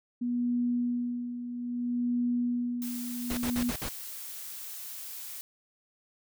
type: tone with tremolo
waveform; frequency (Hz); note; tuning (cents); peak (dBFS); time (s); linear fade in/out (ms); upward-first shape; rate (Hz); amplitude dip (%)
sine; 242.7; B3; -30; -25; 0.21-3.71; 10; sine; 0.61; 65
type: noise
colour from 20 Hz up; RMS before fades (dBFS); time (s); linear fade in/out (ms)
blue; -41; 2.82-5.41; 0
type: noise bursts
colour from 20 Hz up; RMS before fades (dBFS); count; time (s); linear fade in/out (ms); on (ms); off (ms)
pink; -35; 5; 3.3-3.888; 2; 72; 57
effects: none